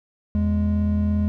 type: tone pair together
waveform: triangle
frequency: 81.69 / 207.7 Hz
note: E2 / G#3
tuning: -15 / 0 cents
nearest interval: octave + major third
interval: 1615 cents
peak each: -19 dBFS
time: 0.35-1.28 s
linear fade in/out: 0 ms
effects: none